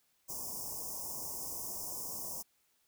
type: band-stop noise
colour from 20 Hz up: white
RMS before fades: -41 dBFS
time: 0.28-2.43 s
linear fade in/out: 20 ms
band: 1100 to 5100 Hz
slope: 96 dB/octave
effects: white hiss -74 dBFS RMS until 2.87 s